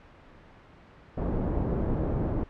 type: low-pass noise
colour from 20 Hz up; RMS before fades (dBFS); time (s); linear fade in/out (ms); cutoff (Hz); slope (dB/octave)
pink; -28; 1.17-2.44; 10; 540; 12
effects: pink hiss -52 dBFS RMS until 2.49 s + low-pass 2000 Hz 12 dB/octave